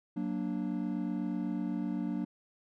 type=chord; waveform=triangle; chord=Gb augmented; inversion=none; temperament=equal; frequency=185 / 233.1 / 293.7 Hz; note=Gb3 / Bb3 / D4; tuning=0 / 0 / 0 cents; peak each=-34 dBFS; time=0.16-2.25 s; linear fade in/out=10 ms; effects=none